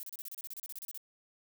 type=noise bursts; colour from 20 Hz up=violet; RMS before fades=-43 dBFS; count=16; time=0-0.976 s; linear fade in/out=0 ms; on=31 ms; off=32 ms; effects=none